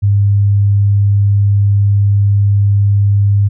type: tone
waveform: sine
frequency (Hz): 101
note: G#2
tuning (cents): -48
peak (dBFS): -7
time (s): 0.02-3.49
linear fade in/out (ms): 20
effects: none